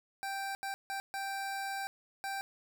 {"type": "tone bursts at uneven times", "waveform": "25% pulse", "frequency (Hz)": 784, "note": "G5", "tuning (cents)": 0, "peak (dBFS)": -32, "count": 5, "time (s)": [[0.23, 0.55], [0.63, 0.74], [0.9, 1], [1.14, 1.87], [2.24, 2.41]], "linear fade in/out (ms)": 0, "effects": []}